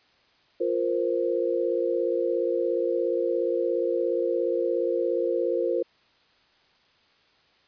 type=chord; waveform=sine; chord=F suspended fourth; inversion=none; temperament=equal; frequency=349.2 / 466.2 / 523.3 Hz; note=F4 / Bb4 / C5; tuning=0 / 0 / 0 cents; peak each=-27 / -27 / -27 dBFS; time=0.6-5.83 s; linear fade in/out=10 ms; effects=white hiss -62 dBFS RMS until 7.67 s + resampled to 11025 Hz